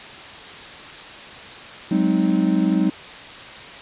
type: chord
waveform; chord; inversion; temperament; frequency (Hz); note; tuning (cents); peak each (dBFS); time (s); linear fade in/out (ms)
triangle; Ab dominant seventh; third; just; 186.89 / 207.7 / 259.6 / 311.5; Gb3 / Ab3 / C4 / Eb4; +18 / 0 / -13 / +2; -18 / -20 / -22 / -19; 1.91-2.9; 5
effects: white hiss -37 dBFS RMS until 3.81 s + resampled to 8000 Hz